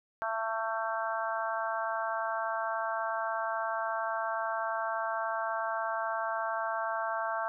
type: harmonic tone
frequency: 223.6 Hz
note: A3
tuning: 28 cents sharp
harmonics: 3 / 4 / 5 / 6 / 7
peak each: -35 / -36 / -37 / -38 / -38 dBFS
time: 0.22-7.48 s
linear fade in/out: 0 ms
effects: none